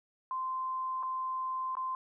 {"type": "tone with dropouts", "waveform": "sine", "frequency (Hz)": 1039, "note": "C6", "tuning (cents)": -12, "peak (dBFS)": -32, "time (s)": [0.31, 1.95], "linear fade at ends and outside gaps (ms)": 1, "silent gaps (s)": [[1.028, 1.032], [1.753, 1.769]], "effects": []}